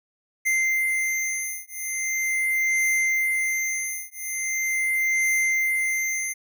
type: beating tone pair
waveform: square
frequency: 2085 / 2085.41 Hz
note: C7 / C7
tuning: -7 / -6 cents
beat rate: 0.41 Hz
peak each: -26 dBFS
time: 0.45-6.34 s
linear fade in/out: 20 ms
effects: none